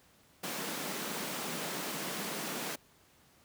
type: high-pass noise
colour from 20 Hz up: pink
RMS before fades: -38 dBFS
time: 0.43-2.76 s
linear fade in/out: 10 ms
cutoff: 160 Hz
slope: 48 dB/octave
effects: pink hiss -64 dBFS RMS until 3.44 s + high-pass 60 Hz 12 dB/octave